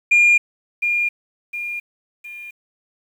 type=tone with echo; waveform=sine; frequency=2413 Hz; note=D7; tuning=46 cents sharp; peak=-8 dBFS; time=0.11-0.38 s; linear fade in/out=10 ms; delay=710 ms; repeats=3; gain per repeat=-8 dB; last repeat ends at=2.51 s; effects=tanh soft clip ceiling -8 dBFS + 8-bit